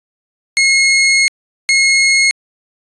sawtooth tone bursts at uneven times, 2163 Hz, C#7, 43 cents flat, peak -5 dBFS, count 2, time 0.57-1.28 / 1.69-2.31 s, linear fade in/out 0 ms, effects resampled to 22050 Hz

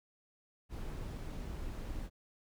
brown noise with amplitude modulation, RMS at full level -40 dBFS, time 0.69-2.1 s, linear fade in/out 50 ms, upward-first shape sine, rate 280 Hz, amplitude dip 30%, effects none

